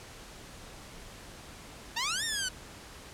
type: exponential two-way sweep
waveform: 10% pulse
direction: up then down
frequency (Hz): 882 to 1864.7 to 1472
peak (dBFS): -21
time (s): 1.96-2.49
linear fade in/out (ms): 10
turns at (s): 2.24
effects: pink hiss -48 dBFS RMS until 3.13 s + low-pass 10000 Hz 12 dB/octave